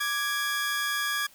sawtooth tone pair together, 1174.6 / 1661.2 Hz, D6 / G#6, 0 / 0 cents, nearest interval tritone, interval 600 cents, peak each -29 / -24 dBFS, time 0-1.27 s, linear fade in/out 10 ms, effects white hiss -56 dBFS RMS until 1.34 s

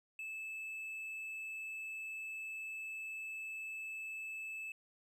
triangle tone, 2618 Hz, E7, 13 cents flat, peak -40 dBFS, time 0.19-4.72 s, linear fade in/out 2 ms, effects none

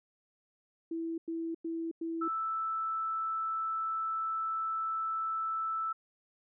sine tone bursts, 329.6 Hz, E4, in tune, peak -33 dBFS, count 4, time 0.91-2.281 s, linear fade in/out 5 ms, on 270 ms, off 97 ms
sine tone, 1318.5 Hz, E6, in tune, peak -31 dBFS, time 2.21-5.93 s, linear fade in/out 10 ms
effects none

